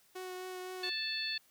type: tone with vibrato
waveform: sawtooth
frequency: 368.6 Hz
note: F#4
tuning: 7 cents flat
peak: -37 dBFS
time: 0.15-0.9 s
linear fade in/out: 10 ms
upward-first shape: triangle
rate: 3.9 Hz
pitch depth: 14 cents each way
type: harmonic tone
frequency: 880 Hz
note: A5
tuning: in tune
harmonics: 2 / 3 / 4 / 5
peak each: -41 / -41 / -41 / -37 dBFS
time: 0.83-1.38 s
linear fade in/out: 5 ms
effects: white hiss -67 dBFS RMS until 1.5 s